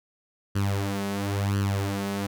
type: tone with flanger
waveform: sawtooth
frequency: 99.6 Hz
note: G2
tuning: 28 cents sharp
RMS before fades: -27 dBFS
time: 0.55-2.27 s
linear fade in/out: 10 ms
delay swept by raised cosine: 0.66 to 4.76 ms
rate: 0.97 Hz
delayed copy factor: +0.75
effects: none